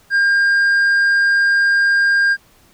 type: tone with tanh clipping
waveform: sine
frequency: 1606 Hz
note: G6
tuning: 41 cents sharp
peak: -12 dBFS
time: 0.1-2.37 s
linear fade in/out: 50 ms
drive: 4 dB
effects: pink hiss -52 dBFS RMS until 2.73 s